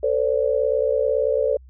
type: tone cluster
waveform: sine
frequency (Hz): 446.6 / 516 / 574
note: A4 / C5 / D5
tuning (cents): +26 / -24 / -40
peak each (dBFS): -22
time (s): 0.03-1.57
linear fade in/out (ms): 5
effects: added 64 Hz sine -43 dBFS peak until 1.69 s